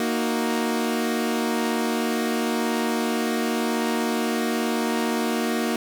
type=chord; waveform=sawtooth; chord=D# minor; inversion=second; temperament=equal; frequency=233.1 / 311.1 / 370 Hz; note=A#3 / D#4 / F#4; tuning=0 / 0 / 0 cents; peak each=-20 / -25 / -25 dBFS; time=0-5.76 s; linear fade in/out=2 ms; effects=none